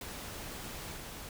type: noise with level steps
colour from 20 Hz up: pink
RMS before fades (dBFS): -43 / -45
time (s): 0.01-1.29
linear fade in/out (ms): 2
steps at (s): 0.96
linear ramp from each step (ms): 10
effects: none